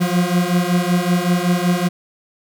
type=beating tone pair; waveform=40% pulse; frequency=174.61 / 179.91 Hz; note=F3 / F#3; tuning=0 / -48 cents; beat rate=5.3 Hz; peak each=-17 dBFS; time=0-1.89 s; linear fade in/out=20 ms; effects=none